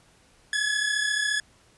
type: tone pair together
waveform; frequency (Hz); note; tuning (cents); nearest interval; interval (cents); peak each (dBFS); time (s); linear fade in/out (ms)
sawtooth; 1677.7 / 1712; G#6 / A6; +17 / -48; unison; 35; -24 / -22; 0.53-1.4; 2
effects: pink hiss -59 dBFS RMS until 1.77 s + resampled to 24000 Hz